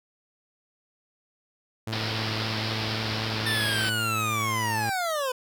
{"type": "tone with vibrato", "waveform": "sawtooth", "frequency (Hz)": 110, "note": "A2", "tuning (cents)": 0, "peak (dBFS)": -26, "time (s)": [1.87, 4.9], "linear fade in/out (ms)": 5, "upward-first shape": "triangle", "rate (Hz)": 3.8, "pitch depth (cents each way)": 18}
{"type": "low-pass noise", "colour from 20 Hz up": "white", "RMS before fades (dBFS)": -32, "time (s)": [1.92, 3.9], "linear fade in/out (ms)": 10, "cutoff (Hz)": 5300, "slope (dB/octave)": 96}
{"type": "linear sweep", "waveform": "25% pulse", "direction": "down", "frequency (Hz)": [1800, 493.9], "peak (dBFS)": -22, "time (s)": [3.46, 5.32], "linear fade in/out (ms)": 5}
{"effects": []}